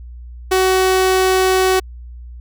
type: tone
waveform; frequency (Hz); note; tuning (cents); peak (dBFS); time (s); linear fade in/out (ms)
sawtooth; 375; F#4; +23; -8; 0.51-1.8; 10
effects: added 60 Hz sine -31 dBFS peak until 2.4 s